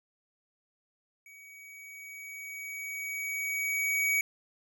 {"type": "tone with level ramp", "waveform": "square", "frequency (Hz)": 2261, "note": "C#7", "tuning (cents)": 34, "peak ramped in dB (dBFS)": [-51, -25], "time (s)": [1.26, 4.21], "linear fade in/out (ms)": 2, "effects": []}